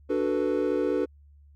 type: chord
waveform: triangle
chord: B minor seventh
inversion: first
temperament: equal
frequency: 293.7 / 370 / 440 / 493.9 Hz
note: D4 / F#4 / A4 / B4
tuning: 0 / 0 / 0 / 0 cents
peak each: -27 dBFS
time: 0.09-1.06 s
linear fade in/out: 20 ms
effects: added 72 Hz sine -51 dBFS peak until 1.55 s + Opus 48 kbps